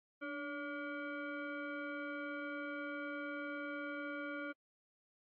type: tone with frequency modulation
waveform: sine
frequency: 568 Hz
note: C#5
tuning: 42 cents sharp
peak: -40 dBFS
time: 0.21-4.53 s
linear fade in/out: 20 ms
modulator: 862 Hz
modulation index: 1.6
effects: AAC 32 kbps